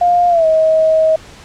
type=tone with pitch glide; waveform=sine; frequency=705 to 635.4 Hz; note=F5 to D#5; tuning=+16 to +36 cents; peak=-8 dBFS; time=0.01-1.16 s; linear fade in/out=5 ms; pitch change=-180 cents; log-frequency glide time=0.29-0.46 s; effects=pink hiss -38 dBFS RMS until 1.44 s + low-pass 7000 Hz 12 dB/octave